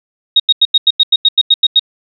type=tone bursts; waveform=sine; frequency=3754 Hz; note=A#7; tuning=11 cents sharp; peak=-4 dBFS; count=12; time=0.36-1.795 s; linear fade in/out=5 ms; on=38 ms; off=89 ms; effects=none